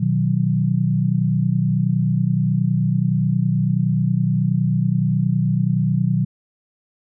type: chord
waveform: sine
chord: B major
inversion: none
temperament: equal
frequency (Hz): 123.47 / 155.56 / 185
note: B2 / D#3 / F#3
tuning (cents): 0 / 0 / 0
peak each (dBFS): -20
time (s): 0-6.25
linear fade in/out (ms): 10
effects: none